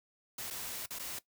white noise with dropouts, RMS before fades -41 dBFS, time 0.38-1.19 s, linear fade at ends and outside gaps 5 ms, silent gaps 0.503-0.507 / 0.861-0.905 / 0.988-0.994 s, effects noise-tail reverb RT60 0.1 s tail -17 dB re dry

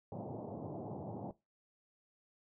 pink band-pass noise, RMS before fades -44 dBFS, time 0.12-1.31 s, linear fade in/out 2 ms, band 100 to 860 Hz, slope 48 dB/octave, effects noise-tail reverb RT60 0.2 s tail -17 dB re dry

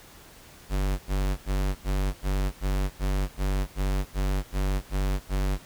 square tone bursts, 48.13 Hz, G1, 31 cents flat, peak -24 dBFS, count 13, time 0.69-5.586 s, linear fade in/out 50 ms, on 300 ms, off 83 ms, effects pink hiss -50 dBFS RMS until 5.65 s

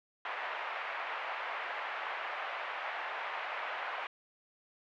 pink band-pass noise, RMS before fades -39 dBFS, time 0.25-4.07 s, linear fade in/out 2 ms, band 680 to 2500 Hz, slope 24 dB/octave, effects none

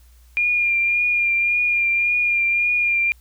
sine tone with vibrato, 2408 Hz, D7, 43 cents sharp, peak -16 dBFS, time 0.37-3.12 s, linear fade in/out 0 ms, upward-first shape triangle, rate 1.8 Hz, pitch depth 28 cents each way, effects added 60 Hz sine -47 dBFS peak until 3.2 s + white hiss -59 dBFS RMS until 3.2 s

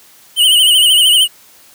square tone with vibrato, 2990 Hz, F#7, 17 cents sharp, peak -7 dBFS, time 0.36-1.28 s, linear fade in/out 50 ms, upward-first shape sine, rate 13 Hz, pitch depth 81 cents each way, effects white hiss -44 dBFS RMS until 1.74 s + high-pass 80 Hz 12 dB/octave

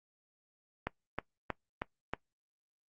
click train, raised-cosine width 0.5 ms, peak -18 dBFS, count 5, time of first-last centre 0.87-2.136 s, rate 3.16 Hz, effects noise-tail reverb RT60 0.1 s tail -20 dB re dry + Opus 48 kbps

